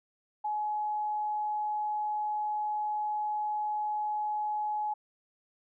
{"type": "tone", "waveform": "sine", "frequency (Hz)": 845, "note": "G#5", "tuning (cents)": 30, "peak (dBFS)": -29, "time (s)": [0.44, 4.94], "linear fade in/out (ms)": 10, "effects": []}